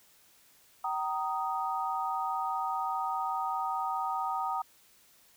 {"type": "chord", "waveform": "sine", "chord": "Eb major", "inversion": "first", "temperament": "equal with one note detuned", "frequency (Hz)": [767.4, 932.3, 1244.5], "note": ["G5", "Bb5", "Eb6"], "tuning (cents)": [-37, 0, 0], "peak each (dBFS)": -34, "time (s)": [0.84, 4.62], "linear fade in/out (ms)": 5, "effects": ["white hiss -62 dBFS RMS until 5.36 s"]}